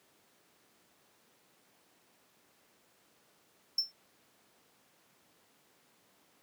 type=tone with exponential decay; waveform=triangle; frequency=5370 Hz; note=E8; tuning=31 cents sharp; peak=-22 dBFS; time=3.78-3.92 s; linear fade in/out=5 ms; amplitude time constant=29 ms; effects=pink hiss -67 dBFS RMS until 6.42 s + high-pass 200 Hz 12 dB/octave